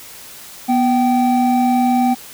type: tone pair together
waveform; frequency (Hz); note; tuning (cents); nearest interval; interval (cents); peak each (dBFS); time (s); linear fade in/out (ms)
triangle; 244.9 / 774; B3 / G5; -14 / -22; octave + minor sixth; 1992; -12 / -14; 0.68-2.15; 20
effects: white hiss -37 dBFS RMS until 2.33 s